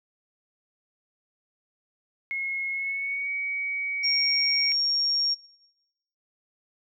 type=tone with pitch glide; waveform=sine; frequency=2168 to 2250 Hz; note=C#7 to C#7; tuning=-39 to +25 cents; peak=-27 dBFS; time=2.31-4.72 s; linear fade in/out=0 ms; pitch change=+64 cents; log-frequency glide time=2.71-3.29 s
type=tone; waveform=sine; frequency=5550 Hz; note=F8; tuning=12 cents flat; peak=-22 dBFS; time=4.03-5.35 s; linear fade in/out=20 ms
effects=noise-tail reverb RT60 0.9 s tail -22 dB re dry